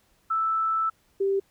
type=tone pair in turn; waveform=sine; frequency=1318.5 / 392 Hz; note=E6 / G4; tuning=0 / 0 cents; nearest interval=octave + major sixth; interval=2100 cents; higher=first; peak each=-22 / -21 dBFS; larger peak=second; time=0.3-0.9 / 1.2-1.4 s; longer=first; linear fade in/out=10 ms; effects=pink hiss -65 dBFS RMS until 1.5 s